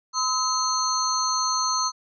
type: tone cluster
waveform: sine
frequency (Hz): 1022 / 1278 / 4300 / 6220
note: C6 / D#6 / C8 / G8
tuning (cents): -41 / +46 / +47 / -14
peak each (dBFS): -27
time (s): 0.13-1.92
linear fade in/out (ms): 50
effects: none